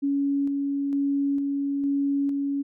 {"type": "tone with tremolo", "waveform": "sine", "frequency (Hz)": 280.2, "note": "C#4", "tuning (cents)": 19, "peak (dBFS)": -21, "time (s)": [0.02, 2.63], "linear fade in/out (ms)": 20, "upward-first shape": "square", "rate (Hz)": 1.1, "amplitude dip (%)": 25, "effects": []}